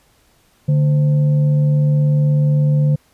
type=tone with frequency modulation; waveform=sine; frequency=146.83 Hz; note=D3; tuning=in tune; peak=-11 dBFS; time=0.68-2.96 s; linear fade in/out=10 ms; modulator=370 Hz; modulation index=0.27; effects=pink hiss -56 dBFS RMS until 3.13 s + resampled to 32000 Hz